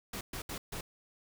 pink noise bursts at uneven times, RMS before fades -40 dBFS, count 4, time 0.13-0.21 / 0.33-0.42 / 0.49-0.58 / 0.72-0.81 s, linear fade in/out 5 ms, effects none

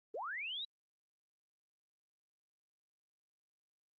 sine linear sweep, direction up, 375.4 to 3951 Hz, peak -39 dBFS, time 0.14-0.65 s, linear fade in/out 5 ms, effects Opus 24 kbps

